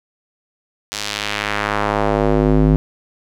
square tone with band-pass filter sweep, 52 Hz, G#1, 3 cents sharp, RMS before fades -17 dBFS, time 0.92-2.76 s, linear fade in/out 0 ms, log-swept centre 5600 to 200 Hz, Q 1.1, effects none

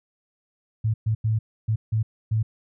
sine tone bursts at uneven times, 110 Hz, A2, in tune, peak -19 dBFS, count 6, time 0.84-0.94 / 1.06-1.15 / 1.24-1.39 / 1.68-1.76 / 1.92-2.03 / 2.31-2.43 s, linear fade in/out 10 ms, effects none

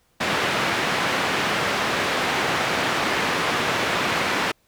white band-pass noise, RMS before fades -23 dBFS, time 0.2-4.52 s, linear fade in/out 10 ms, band 120 to 2200 Hz, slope 12 dB/octave, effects pink hiss -64 dBFS RMS until 4.67 s

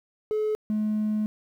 triangle tone pair in turn, 428.6 / 213.5 Hz, A4 / G#3, -45 / +48 cents, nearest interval octave, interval 1207 cents, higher first, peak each -20 dBFS, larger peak neither, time 0.31-0.55 / 0.7-1.26 s, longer second, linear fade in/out 0 ms, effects tanh soft clip ceiling -19 dBFS + 10-bit

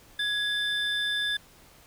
triangle tone pair together, 1672 / 3543 Hz, G#6 / A7, +11 / +11 cents, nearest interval octave + minor second, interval 1300 cents, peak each -27 dBFS, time 0.19-1.37 s, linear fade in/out 5 ms, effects pink hiss -55 dBFS RMS until 1.86 s

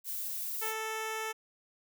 violet noise, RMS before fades -37 dBFS, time 0.04-0.74 s, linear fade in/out 50 ms
10% pulse tone with vibrato, 440 Hz, A4, in tune, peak -26 dBFS, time 0.61-1.33 s, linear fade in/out 20 ms, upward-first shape sine, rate 20 Hz, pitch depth 8 cents each way
effects none

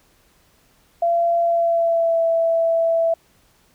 sine tone with pitch glide, 682 to 662.2 Hz, F5 to E5, -41 to +8 cents, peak -15 dBFS, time 1.02-3.14 s, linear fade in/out 5 ms, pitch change -51 cents, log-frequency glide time 1.41-2.22 s, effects pink hiss -58 dBFS RMS until 3.74 s

